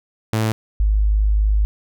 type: tone pair in turn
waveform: sawtooth / sine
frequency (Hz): 110 / 51.91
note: A2 / G#1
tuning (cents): 0 / 0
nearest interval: octave + minor second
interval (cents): 1300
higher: first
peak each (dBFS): -13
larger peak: neither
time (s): 0.33-0.52 / 0.8-1.65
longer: second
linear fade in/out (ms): 0
effects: none